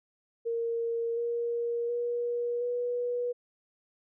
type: tone with pitch steps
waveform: sine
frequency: 463.5 / 471.1 / 478.7 / 486.5 Hz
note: A#4 / A#4 / A#4 / B4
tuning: -10 / +18 / +46 / -26 cents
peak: -28 dBFS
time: 0.45-3.33 s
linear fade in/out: 20 ms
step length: 720 ms
effects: none